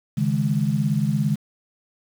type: chord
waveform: sine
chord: C# suspended second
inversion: none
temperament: just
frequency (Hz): 138.59 / 155.92 / 207.9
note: C#3 / D#3 / G#3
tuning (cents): 0 / +4 / +2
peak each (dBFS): -23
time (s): 0.17-1.36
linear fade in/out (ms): 10
effects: 7-bit